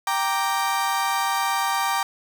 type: chord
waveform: 35% pulse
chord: G minor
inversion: none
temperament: equal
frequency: 784 / 932.3 / 1174.7 Hz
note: G5 / Bb5 / D6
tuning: 0 / 0 / 0 cents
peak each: -24 dBFS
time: 0.07-2.03 s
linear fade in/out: 2 ms
effects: none